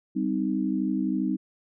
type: chord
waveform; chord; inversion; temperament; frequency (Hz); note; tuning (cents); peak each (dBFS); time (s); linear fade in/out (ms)
sine; C minor; second; equal with one note detuned; 196 / 258.8 / 311.1; G3 / C4 / Eb4; 0 / -19 / 0; -28; 0.15-1.37; 20
effects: none